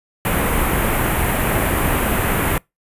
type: band-stop noise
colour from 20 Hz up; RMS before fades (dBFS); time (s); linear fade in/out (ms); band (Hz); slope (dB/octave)
pink; -18; 0.25-2.58; 2; 2600 to 10000; 24
effects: noise-tail reverb RT60 0.2 s tail -26 dB re dry + resampled to 32000 Hz